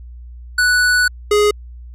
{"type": "tone pair in turn", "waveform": "square", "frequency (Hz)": [1480, 416.3], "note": ["F#6", "G#4"], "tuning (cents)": [0, 4], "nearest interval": "octave + minor seventh", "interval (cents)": 2196, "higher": "first", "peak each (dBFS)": [-12, -11], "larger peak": "second", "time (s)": [[0.58, 1.08], [1.31, 1.51]], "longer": "first", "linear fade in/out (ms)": 5, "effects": ["added 60 Hz sine -32 dBFS peak until 1.94 s", "low-pass 11000 Hz 12 dB/octave"]}